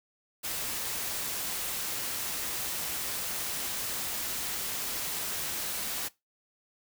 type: noise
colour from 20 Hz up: white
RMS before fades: -34 dBFS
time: 0.43-6.09 s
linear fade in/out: 20 ms
effects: noise-tail reverb RT60 0.2 s tail -20 dB re dry